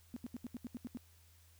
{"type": "tone bursts", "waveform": "sine", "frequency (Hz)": 241.9, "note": "B3", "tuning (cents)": -36, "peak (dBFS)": -40, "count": 9, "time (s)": [0.14, 0.972], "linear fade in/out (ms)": 0, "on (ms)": 24, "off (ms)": 77, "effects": ["added 83 Hz sine -63 dBFS peak until 1.59 s", "white hiss -68 dBFS RMS until 1.59 s"]}